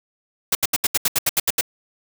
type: noise bursts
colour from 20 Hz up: white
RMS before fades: -18 dBFS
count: 11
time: 0.52-1.611 s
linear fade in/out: 5 ms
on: 31 ms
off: 75 ms
effects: none